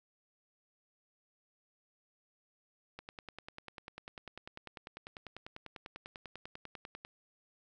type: click train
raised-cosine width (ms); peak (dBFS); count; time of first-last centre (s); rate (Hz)
0.3; -29; 42; 2.99-7.049; 10.1
effects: none